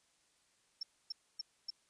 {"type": "tone bursts", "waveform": "sine", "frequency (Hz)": 5400, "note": "E8", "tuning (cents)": 41, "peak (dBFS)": -37, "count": 4, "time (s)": [0.81, 1.704], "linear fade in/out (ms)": 5, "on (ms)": 21, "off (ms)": 270, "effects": ["white hiss -73 dBFS RMS until 1.89 s", "resampled to 22050 Hz"]}